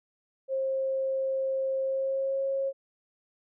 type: tone with pitch glide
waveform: sine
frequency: 533 to 542.6 Hz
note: C5 to C#5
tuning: +32 to -37 cents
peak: -26 dBFS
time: 0.48-2.73 s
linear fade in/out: 50 ms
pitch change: +31 cents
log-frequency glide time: 1.82-2.42 s
effects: none